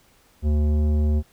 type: tone with tanh clipping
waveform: triangle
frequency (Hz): 75.1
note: D2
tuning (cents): +39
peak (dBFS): -19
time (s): 0.42-1.23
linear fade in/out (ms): 50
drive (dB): 17
effects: pink hiss -58 dBFS RMS until 1.32 s